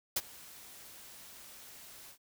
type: noise with ADSR envelope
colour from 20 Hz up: white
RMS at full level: -29 dBFS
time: 0.16-2.18 s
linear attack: 7 ms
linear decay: 37 ms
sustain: -23 dB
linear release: 80 ms
effects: none